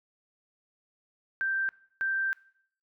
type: tone bursts at uneven times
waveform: sine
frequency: 1568 Hz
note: G6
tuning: in tune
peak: -26 dBFS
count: 2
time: 1.41-1.69 / 2.01-2.33 s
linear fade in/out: 0 ms
effects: noise-tail reverb RT60 0.6 s tail -21 dB re dry